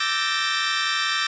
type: tone cluster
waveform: 20% pulse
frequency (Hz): 1173 / 1319 / 1561 / 1775 / 1859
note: D6 / E6 / G6 / A6 / A#6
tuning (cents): -2 / +1 / -8 / +15 / -5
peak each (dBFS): -23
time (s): 0-1.27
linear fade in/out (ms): 5
effects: resampled to 16000 Hz + 8-bit